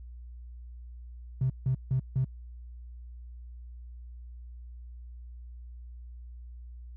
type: tone bursts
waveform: triangle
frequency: 130.81 Hz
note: C3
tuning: in tune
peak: -20 dBFS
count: 4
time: 1.41-2.246 s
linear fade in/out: 5 ms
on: 89 ms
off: 160 ms
effects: tanh soft clip ceiling -21 dBFS + added 60 Hz sine -42 dBFS peak until 6.96 s